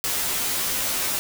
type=noise with comb filter; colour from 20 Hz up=white; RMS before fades=-25 dBFS; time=0.04-1.19 s; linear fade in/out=0 ms; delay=14 ms; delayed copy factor=-1; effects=none